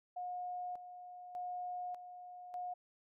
sine tone with tremolo, 720 Hz, F#5, 47 cents flat, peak -39 dBFS, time 0.16-2.74 s, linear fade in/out 10 ms, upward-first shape square, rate 0.84 Hz, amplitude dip 65%, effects none

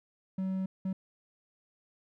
triangle tone bursts at uneven times, 189.3 Hz, F#3, 40 cents sharp, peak -28 dBFS, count 2, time 0.38-0.66 / 0.85-0.93 s, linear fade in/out 5 ms, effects none

